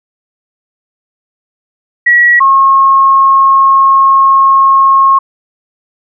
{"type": "tone pair in turn", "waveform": "sine", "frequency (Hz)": [1924, 1083.6], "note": ["B6", "C#6"], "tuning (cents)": [-46, -40], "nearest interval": "minor seventh", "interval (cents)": 994, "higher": "first", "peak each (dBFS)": -3, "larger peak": "neither", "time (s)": [[2.06, 2.4], [2.4, 5.19]], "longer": "second", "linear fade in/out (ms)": 10, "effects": []}